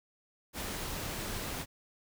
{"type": "noise", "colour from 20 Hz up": "pink", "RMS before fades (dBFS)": -38, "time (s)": [0.53, 1.66], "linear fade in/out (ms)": 50, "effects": []}